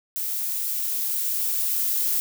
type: noise with level ramp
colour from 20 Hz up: violet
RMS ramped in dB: -28 to -23 dBFS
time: 0.16-2.2 s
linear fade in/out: 0 ms
effects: none